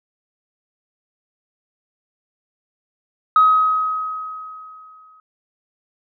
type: tone with exponential decay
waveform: sine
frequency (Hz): 1267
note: D#6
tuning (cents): +31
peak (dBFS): -7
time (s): 3.36-5.2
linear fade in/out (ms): 2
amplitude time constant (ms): 400
effects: tanh soft clip ceiling -4 dBFS